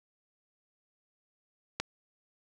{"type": "click", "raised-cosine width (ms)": 0.2, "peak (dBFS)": -13, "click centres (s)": 1.8, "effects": []}